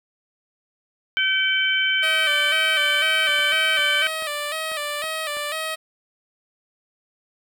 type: harmonic tone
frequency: 768 Hz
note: G5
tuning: 36 cents flat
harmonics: 2 / 3 / 4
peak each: -22 / -23 / -22 dBFS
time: 1.17-4.07 s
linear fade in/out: 0 ms
type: tone with vibrato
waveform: 10% pulse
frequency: 611 Hz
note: D#5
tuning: 32 cents flat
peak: -17 dBFS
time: 2.02-5.76 s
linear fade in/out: 20 ms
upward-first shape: square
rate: 2 Hz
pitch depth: 67 cents each way
type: clicks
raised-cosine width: 0.5 ms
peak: -24 dBFS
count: 8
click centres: 3.291 / 3.392 / 3.533 / 3.791 / 4.223 / 4.717 / 5.04 / 5.369 s
effects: none